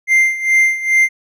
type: tone with tremolo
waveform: triangle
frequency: 2093 Hz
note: C7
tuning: in tune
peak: -6 dBFS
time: 0.07-1.09 s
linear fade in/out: 50 ms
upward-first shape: sine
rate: 2.4 Hz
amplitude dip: 80%
effects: none